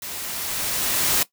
white noise with level ramp, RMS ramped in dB -33 to -19 dBFS, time 0.02-1.23 s, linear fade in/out 2 ms, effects noise-tail reverb RT60 0.1 s tail -17 dB re dry

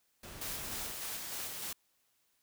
pink noise, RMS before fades -48 dBFS, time 0.23-0.92 s, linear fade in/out 5 ms
white noise with tremolo, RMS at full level -40 dBFS, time 0.41-1.73 s, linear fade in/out 5 ms, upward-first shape square, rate 3.3 Hz, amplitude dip 25%
effects white hiss -75 dBFS RMS until 2.42 s

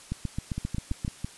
two click trains, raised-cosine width 5 ms, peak -17 / -18 dBFS, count 8 / 5, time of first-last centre 0.12-1.048 / 0.58-1.246 s, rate 7.54 / 6.01 Hz, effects white hiss -49 dBFS RMS until 1.37 s + resampled to 24000 Hz

